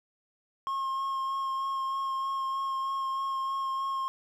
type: tone with vibrato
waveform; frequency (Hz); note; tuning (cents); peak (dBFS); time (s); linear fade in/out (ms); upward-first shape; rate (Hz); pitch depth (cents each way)
triangle; 1076; C6; +48; -27; 0.67-4.08; 0; sine; 3.2; 13
effects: none